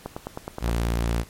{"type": "click train", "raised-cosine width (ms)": 1, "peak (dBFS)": -16, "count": 7, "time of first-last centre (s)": [0.06, 0.689], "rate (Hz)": 9.54}
{"type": "tone", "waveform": "sawtooth", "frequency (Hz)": 57.7, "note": "A#1", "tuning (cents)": -17, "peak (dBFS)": -18, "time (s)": [0.6, 1.25], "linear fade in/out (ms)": 50}
{"effects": ["pink hiss -49 dBFS RMS until 1.29 s", "MP3 64 kbps"]}